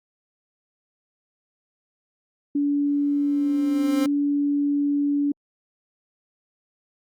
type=tone; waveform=sine; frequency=287 Hz; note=D4; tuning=40 cents flat; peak=-19 dBFS; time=2.55-5.32 s; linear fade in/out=5 ms
type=tone with exponential growth; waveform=30% pulse; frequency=263.7 Hz; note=C4; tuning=14 cents sharp; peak=-20 dBFS; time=2.86-4.06 s; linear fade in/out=2 ms; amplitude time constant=260 ms
effects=Opus 48 kbps